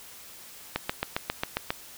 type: click train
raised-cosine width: 0.3 ms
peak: -10 dBFS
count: 8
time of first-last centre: 0.76-1.705 s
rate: 7.41 Hz
effects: white hiss -47 dBFS RMS until 1.97 s